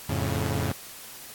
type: chord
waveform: sawtooth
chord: F augmented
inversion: none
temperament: equal with one note detuned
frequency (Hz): 87.31 / 108.8 / 138.59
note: F2 / A2 / C#3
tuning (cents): 0 / -19 / 0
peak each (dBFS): -26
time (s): 0.09-0.72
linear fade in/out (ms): 5
effects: white hiss -43 dBFS RMS until 1.34 s + AAC 64 kbps